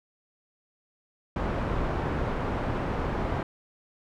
pink low-pass noise, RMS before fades -29 dBFS, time 1.36-3.43 s, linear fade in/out 2 ms, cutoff 1300 Hz, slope 12 dB/octave, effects none

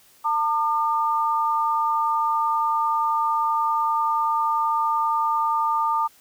sine tone pair together, 902.6 / 1205 Hz, A5 / D6, +44 / +44 cents, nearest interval perfect fourth, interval 500 cents, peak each -22 dBFS, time 0.24-6.08 s, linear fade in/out 20 ms, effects white hiss -55 dBFS RMS until 6.2 s

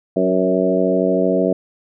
harmonic tone with a mistuned harmonic, 93.1 Hz, F#2, 11 cents sharp, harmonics 2 / 3 / 4 / 5 / 6 / 7, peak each -21 / -21 / -21 / -21 / -21 / -21 dBFS, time 0.16-1.53 s, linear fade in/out 5 ms, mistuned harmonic 5, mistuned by +17 cents, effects none

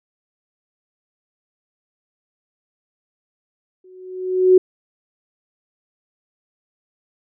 sine tone with exponential growth, 370 Hz, F#4, in tune, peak -5 dBFS, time 3.84-4.58 s, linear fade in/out 5 ms, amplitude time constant 160 ms, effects none

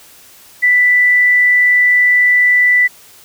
sine tone, 1979 Hz, B6, 3 cents sharp, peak -7 dBFS, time 0.62-2.88 s, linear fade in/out 20 ms, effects white hiss -42 dBFS RMS until 3.24 s

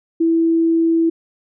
sine tone, 329.6 Hz, E4, in tune, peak -12 dBFS, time 0.2-1.1 s, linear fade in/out 10 ms, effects none

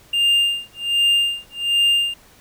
triangle tone with tremolo, 2803 Hz, F7, 6 cents sharp, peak -11 dBFS, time 0.13-2.14 s, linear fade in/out 5 ms, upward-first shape sine, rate 1.3 Hz, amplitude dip 100%, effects pink hiss -50 dBFS RMS until 2.4 s

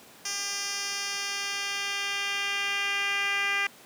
10% pulse tone with band-pass filter sweep, 400 Hz, G4, 35 cents sharp, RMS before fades -30 dBFS, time 0.25-3.67 s, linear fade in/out 5 ms, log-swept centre 5700 to 2300 Hz, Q 1.9, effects pink hiss -51 dBFS RMS until 3.85 s + high-pass 200 Hz 12 dB/octave

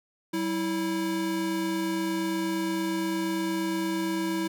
square tone pair together, 190 / 326.2 Hz, F#3 / E4, +46 / -18 cents, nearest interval major sixth, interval 936 cents, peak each -34 / -28 dBFS, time 0.33-4.48 s, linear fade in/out 10 ms, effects none

